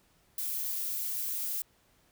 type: noise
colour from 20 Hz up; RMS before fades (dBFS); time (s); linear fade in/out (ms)
violet; -34; 0.38-1.62; 2
effects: pink hiss -67 dBFS RMS until 2.11 s